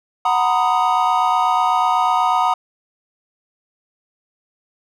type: chord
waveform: triangle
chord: B major seventh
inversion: second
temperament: equal with one note detuned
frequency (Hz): 740 / 932.3 / 1000.4 / 1244.5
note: F#5 / A#5 / B5 / D#6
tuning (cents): 0 / 0 / +22 / 0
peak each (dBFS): -17 / -17 / -20 / -18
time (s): 0.25-2.54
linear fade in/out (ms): 5
effects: none